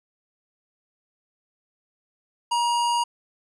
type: tone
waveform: square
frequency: 950 Hz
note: A#5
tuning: 33 cents sharp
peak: -21 dBFS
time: 2.51-3.04 s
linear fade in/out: 10 ms
effects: resampled to 24000 Hz